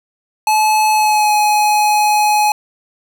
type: tone with pitch glide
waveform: square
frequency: 860 to 841.8 Hz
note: A5 to G#5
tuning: -40 to +23 cents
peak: -11 dBFS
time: 0.47-2.52 s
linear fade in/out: 2 ms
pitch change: -37 cents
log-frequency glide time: 0.92-1.32 s
effects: none

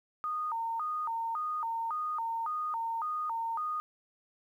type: tone with vibrato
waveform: sine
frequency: 1062 Hz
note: C6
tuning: 25 cents sharp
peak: -31 dBFS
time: 0.24-3.8 s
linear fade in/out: 0 ms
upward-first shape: square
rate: 1.8 Hz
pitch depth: 260 cents each way
effects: 11-bit

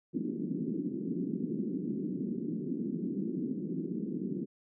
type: band-pass noise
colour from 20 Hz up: pink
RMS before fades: -35 dBFS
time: 0.13-4.46 s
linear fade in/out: 20 ms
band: 170 to 360 Hz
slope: 48 dB/octave
effects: none

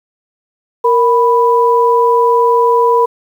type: tone pair together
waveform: sine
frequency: 466.2 / 987.8 Hz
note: A#4 / B5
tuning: 0 / 0 cents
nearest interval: octave + minor second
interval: 1300 cents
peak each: -10 dBFS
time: 0.84-3.06 s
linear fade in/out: 10 ms
effects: 7-bit

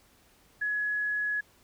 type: tone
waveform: sine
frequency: 1687 Hz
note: G#6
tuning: 27 cents sharp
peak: -27 dBFS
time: 0.61-1.41 s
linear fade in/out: 10 ms
effects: pink hiss -62 dBFS RMS until 1.63 s

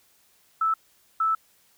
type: tone bursts at uneven times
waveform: sine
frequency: 1314 Hz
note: E6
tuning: 6 cents flat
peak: -20 dBFS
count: 2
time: 0.61-0.74 / 1.2-1.35 s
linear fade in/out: 5 ms
effects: white hiss -62 dBFS RMS until 1.77 s

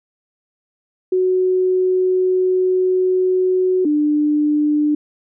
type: tone pair in turn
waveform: sine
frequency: 369.9 / 298.3 Hz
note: F#4 / D4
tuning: 0 / +27 cents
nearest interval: major third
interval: 373 cents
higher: first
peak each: -13 dBFS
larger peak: neither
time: 1.12-3.85 / 3.85-4.95 s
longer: first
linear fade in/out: 5 ms
effects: none

